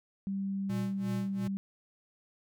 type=tone; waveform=sine; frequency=195.6 Hz; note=G3; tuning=4 cents flat; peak=-31 dBFS; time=0.27-1.57 s; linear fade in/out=0 ms
type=tone with tremolo; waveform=square; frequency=119.6 Hz; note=A#2; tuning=45 cents sharp; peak=-35 dBFS; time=0.69-1.48 s; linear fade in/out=10 ms; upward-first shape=sine; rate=2.8 Hz; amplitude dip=95%
effects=none